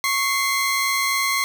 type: tone pair together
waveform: sawtooth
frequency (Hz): 1100.8 / 2078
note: C#6 / C7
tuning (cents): -12 / -12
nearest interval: major seventh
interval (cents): 1100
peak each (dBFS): -19 / -18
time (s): 0.04-1.44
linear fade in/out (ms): 0
effects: none